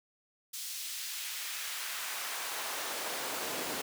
pink noise with high-pass filter sweep, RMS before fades -38 dBFS, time 0.53-3.82 s, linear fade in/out 10 ms, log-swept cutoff 4500 to 280 Hz, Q 0.85, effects none

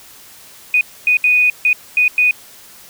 sine tone bursts at uneven times, 2480 Hz, D#7, 6 cents flat, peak -9 dBFS, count 6, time 0.74-0.81 / 1.07-1.17 / 1.24-1.5 / 1.65-1.73 / 1.97-2.08 / 2.18-2.31 s, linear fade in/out 2 ms, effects white hiss -41 dBFS RMS until 2.89 s

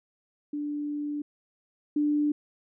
sine tone pair in turn, 293.7 / 295.7 Hz, D4 / D4, 0 / +12 cents, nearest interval unison, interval 12 cents, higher second, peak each -29 / -22 dBFS, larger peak second, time 0.53-1.22 / 1.96-2.32 s, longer first, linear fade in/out 5 ms, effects none

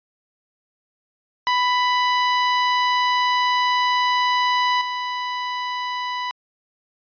sawtooth tone with level steps, 992 Hz, B5, 7 cents sharp, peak -13 / -20 dBFS, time 1.47-6.31 s, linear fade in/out 0 ms, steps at 4.81 s, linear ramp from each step 5 ms, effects resampled to 11025 Hz

